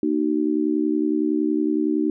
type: tone with amplitude modulation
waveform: sine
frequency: 306.7 Hz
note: D#4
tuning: 25 cents flat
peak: -14 dBFS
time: 0.03-2.1 s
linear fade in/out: 2 ms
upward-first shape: sine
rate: 70.8 Hz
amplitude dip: 100%
effects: none